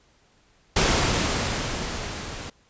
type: noise with level ramp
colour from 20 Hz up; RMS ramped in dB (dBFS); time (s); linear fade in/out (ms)
pink; -19 to -36; 0.76-2.5; 5
effects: pink hiss -61 dBFS RMS until 2.69 s + resampled to 16000 Hz